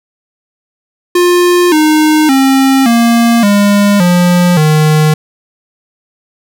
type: tone with pitch steps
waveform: square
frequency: 353.9 / 308.1 / 268.2 / 233.5 / 203.3 / 176.95 / 154.04 Hz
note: F4 / D#4 / C4 / A#3 / G#3 / F3 / D#3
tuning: +23 / -17 / +43 / +3 / -37 / +23 / -17 cents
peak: -6 dBFS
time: 1.15-5.14 s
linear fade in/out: 5 ms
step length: 570 ms
effects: none